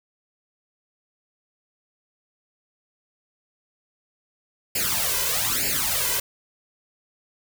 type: noise with flanger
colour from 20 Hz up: white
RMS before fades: -24 dBFS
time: 4.75-6.2 s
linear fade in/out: 5 ms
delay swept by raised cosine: 0.41 to 2.01 ms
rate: 1.1 Hz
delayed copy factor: +0.9
effects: none